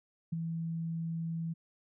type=tone with ADSR envelope; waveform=sine; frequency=164.81 Hz; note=E3; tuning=in tune; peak=-28 dBFS; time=0.32-1.54 s; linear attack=11 ms; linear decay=11 ms; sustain=-5 dB; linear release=18 ms; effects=none